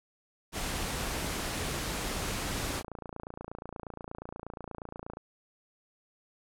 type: noise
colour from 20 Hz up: pink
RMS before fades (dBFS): -34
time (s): 0.52-2.83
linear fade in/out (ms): 50
type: click train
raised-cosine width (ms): 1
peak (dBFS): -26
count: 74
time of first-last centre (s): 2.6-5.17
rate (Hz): 28.4
effects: low-pass 12000 Hz 12 dB/octave